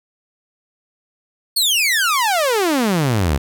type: exponential sweep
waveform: sawtooth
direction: down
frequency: 4513 to 65.41 Hz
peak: -11 dBFS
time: 1.56-3.38 s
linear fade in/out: 10 ms
effects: none